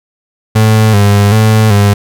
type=tone with vibrato; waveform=35% pulse; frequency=105.4 Hz; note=G#2; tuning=26 cents sharp; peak=-3 dBFS; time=0.55-1.94 s; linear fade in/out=10 ms; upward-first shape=square; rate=1.3 Hz; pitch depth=63 cents each way; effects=none